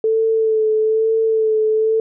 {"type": "tone with vibrato", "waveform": "sine", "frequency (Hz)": 440.2, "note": "A4", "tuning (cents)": 1, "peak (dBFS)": -13, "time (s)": [0.04, 2], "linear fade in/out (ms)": 2, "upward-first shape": "sine", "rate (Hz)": 1.1, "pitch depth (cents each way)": 25, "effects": []}